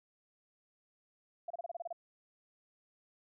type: tone bursts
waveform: sine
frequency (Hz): 685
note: F5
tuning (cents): -34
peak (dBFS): -37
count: 9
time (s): 1.48-1.928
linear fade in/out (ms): 5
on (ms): 24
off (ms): 29
effects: none